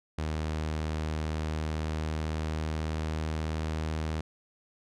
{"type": "tone with pitch glide", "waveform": "sawtooth", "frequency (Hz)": [77.78, 78.55], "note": ["D#2", "D#2"], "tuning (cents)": [0, 17], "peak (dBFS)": -26, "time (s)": [0.18, 4.21], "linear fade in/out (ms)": 5, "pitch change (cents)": 17, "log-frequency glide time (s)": [1.16, 3.61], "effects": ["low-pass 7000 Hz 12 dB/octave"]}